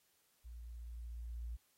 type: tone with level ramp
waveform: sine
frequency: 58.27 Hz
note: A#1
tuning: in tune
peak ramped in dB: -48 to -40 dBFS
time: 0.44-1.57 s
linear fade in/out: 20 ms
effects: white hiss -75 dBFS RMS until 1.77 s + AAC 48 kbps